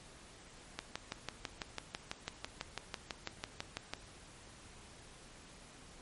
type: click train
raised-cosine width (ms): 0.2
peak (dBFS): -20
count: 20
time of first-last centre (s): 0.79-3.936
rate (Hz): 6.04
effects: pink hiss -56 dBFS RMS until 6.01 s + MP3 48 kbps